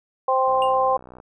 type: harmonic tone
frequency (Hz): 261.6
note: C4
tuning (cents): 0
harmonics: 2 / 3 / 4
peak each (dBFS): -21 / -21 / -21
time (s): 0.28-0.97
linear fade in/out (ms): 5
type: click train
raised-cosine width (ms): 1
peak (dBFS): -28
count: 46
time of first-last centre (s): 0.48-1.201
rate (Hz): 62.4
type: tone with exponential decay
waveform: triangle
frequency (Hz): 2818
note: F7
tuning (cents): +15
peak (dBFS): -25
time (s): 0.62-0.78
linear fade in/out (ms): 1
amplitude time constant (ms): 34
effects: none